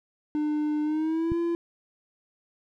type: tone with pitch glide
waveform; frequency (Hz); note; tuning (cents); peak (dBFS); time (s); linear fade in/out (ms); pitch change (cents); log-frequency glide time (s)
triangle; 300.8 to 339.6; D4 to F4; +42 to -48; -22; 0.35-1.55; 0; +210; 0.83-1.38
type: click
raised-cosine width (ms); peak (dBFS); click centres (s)
5; -18; 1.319
effects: none